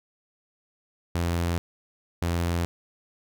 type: tone pair in turn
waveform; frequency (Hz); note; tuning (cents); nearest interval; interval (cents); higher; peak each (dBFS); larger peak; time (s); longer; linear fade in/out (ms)
sawtooth; 85.6 / 85.6; F2 / F2; -34 / -34; unison; 0; neither; -20 / -20; neither; 1.15-1.58 / 2.22-2.65; neither; 0
effects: none